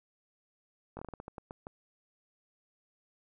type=slowing click train; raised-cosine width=1 ms; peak=-28 dBFS; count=11; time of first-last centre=0.97-1.669 s; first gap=20 ms; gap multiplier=1.26; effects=none